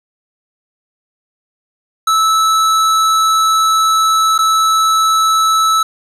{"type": "tone with dropouts", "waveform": "square", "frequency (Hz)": 1308, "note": "E6", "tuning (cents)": -14, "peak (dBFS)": -10, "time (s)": [2.07, 5.83], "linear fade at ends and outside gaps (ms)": 5, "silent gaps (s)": [4.38, 4.388], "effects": ["low-pass 11000 Hz 12 dB/octave", "7-bit"]}